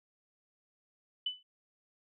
sine tone with exponential decay, 2996 Hz, F#7, 21 cents sharp, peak -28 dBFS, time 1.26-1.43 s, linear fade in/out 5 ms, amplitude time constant 36 ms, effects none

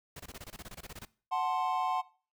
pink noise bursts, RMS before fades -45 dBFS, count 15, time 0.16-1.052 s, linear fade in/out 5 ms, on 38 ms, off 23 ms
clicks, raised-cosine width 1 ms, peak -41 / -37 dBFS, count 2, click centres 0.339 / 0.361 s
triangle chord, F# diminished, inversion none, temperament equal, 740 / 880 / 1046.5 Hz, F#5 / A5 / C6, 0 / 0 / 0 cents, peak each -30 / -33 / -31 dBFS, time 1.31-2.02 s, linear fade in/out 20 ms
effects noise-tail reverb RT60 0.4 s tail -20 dB re dry

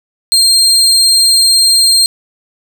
30% pulse tone, 4194 Hz, C8, 3 cents sharp, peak -3 dBFS, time 0.32-2.06 s, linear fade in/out 0 ms, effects none

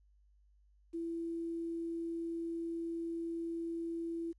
sine tone with quantisation, 333.8 Hz, E4, 22 cents sharp, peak -36 dBFS, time 0.93-4.33 s, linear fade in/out 20 ms, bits 11, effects added 50 Hz sine -64 dBFS peak until 4.38 s + resampled to 24000 Hz

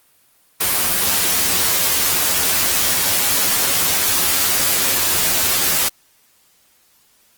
white noise with comb filter, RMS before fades -17 dBFS, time 0.6-5.89 s, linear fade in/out 10 ms, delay 11 ms, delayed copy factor +0.9, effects white hiss -56 dBFS RMS until 7.37 s + Opus 24 kbps

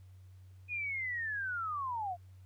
sine linear sweep, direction down, 2489 to 675 Hz, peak -34 dBFS, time 0.68-2.17 s, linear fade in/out 50 ms, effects added 93 Hz sine -52 dBFS peak until 2.45 s + pink hiss -73 dBFS RMS until 2.45 s

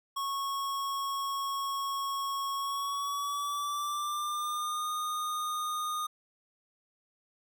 square tone with pitch glide, 1101 to 1228.7 Hz, C#6 to D#6, -12 to -22 cents, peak -32 dBFS, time 0.16-6.07 s, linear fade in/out 10 ms, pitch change +190 cents, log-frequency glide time 2.55-4.89 s, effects none

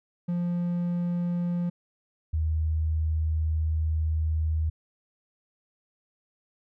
triangle / sine tone pair in turn, 174.61 / 78.89 Hz, F3 / D#2, 0 / +24 cents, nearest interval octave + major second, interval 1376 cents, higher first, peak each -23 / -23 dBFS, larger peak neither, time 0.28-1.7 / 2.33-4.7 s, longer second, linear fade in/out 10 ms, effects none

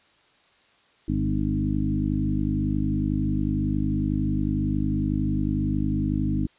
harmonic tone with a mistuned harmonic, 51 Hz, G#1, 31 cents flat, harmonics 1 / 2 / 3 / 4 / 5 / 6, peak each -29 / -29 / -29 / -29 / -29 / -29 dBFS, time 1.08-6.47 s, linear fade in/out 5 ms, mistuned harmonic 5, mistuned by +20 cents, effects white hiss -60 dBFS RMS until 6.58 s + resampled to 8000 Hz

